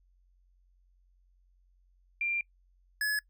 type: tone pair in turn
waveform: sine / square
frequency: 2379 / 1700.3 Hz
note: D7 / G#6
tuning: +22 / +40 cents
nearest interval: tritone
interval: 582 cents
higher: first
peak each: -28 dBFS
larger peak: neither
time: 2.21-2.41 / 3.01-3.19 s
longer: first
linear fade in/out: 2 ms
effects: noise-tail reverb RT60 0.1 s tail -24 dB re dry + added 45 Hz sine -63 dBFS peak until 3.29 s